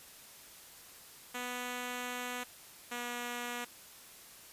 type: tone pair in turn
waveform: 5% pulse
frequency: 246.9 / 242 Hz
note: B3 / B3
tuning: 0 / -35 cents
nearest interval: unison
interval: 35 cents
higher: first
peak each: -26 dBFS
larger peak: neither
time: 1.34-2.44 / 2.91-3.65 s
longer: first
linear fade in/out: 10 ms
effects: white hiss -54 dBFS RMS until 4.52 s + resampled to 32000 Hz